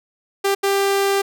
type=tone bursts at uneven times; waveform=sawtooth; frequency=395.4 Hz; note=G4; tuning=15 cents sharp; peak=-12 dBFS; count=2; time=0.44-0.55 / 0.63-1.22 s; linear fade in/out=10 ms; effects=none